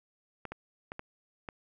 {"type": "clicks", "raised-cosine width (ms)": 0.5, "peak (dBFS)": -24, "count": 5, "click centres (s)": [0.453, 0.52, 0.919, 0.994, 1.488], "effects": []}